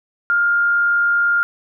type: tone with frequency modulation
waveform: sine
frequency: 1406 Hz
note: F6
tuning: 11 cents sharp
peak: -13 dBFS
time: 0.3-1.43 s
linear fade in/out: 0 ms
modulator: 62 Hz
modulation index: 0.21
effects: none